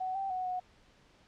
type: tone with pitch steps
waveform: sine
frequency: 747 / 779 / 740 / 732 Hz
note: F#5 / G5 / F#5 / F#5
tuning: +16 / -11 / 0 / -19 cents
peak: -32 dBFS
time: 0-0.6 s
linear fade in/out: 10 ms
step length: 150 ms
effects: pink hiss -63 dBFS RMS until 1.27 s + low-pass 5000 Hz 12 dB/octave